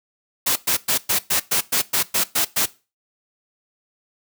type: noise bursts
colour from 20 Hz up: white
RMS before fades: -19 dBFS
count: 11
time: 0.46-2.66 s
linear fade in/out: 10 ms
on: 100 ms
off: 110 ms
effects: noise-tail reverb RT60 0.3 s tail -19 dB re dry + high-pass 100 Hz 12 dB/octave